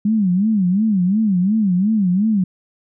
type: tone with vibrato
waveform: sine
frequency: 198.6 Hz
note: G3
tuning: 23 cents sharp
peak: -13 dBFS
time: 0.05-2.44 s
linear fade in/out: 5 ms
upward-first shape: sine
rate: 2.8 Hz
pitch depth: 200 cents each way
effects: none